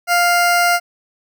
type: tone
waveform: 20% pulse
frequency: 700 Hz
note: F5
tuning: 4 cents sharp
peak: -7 dBFS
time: 0.07-0.8 s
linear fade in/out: 50 ms
effects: none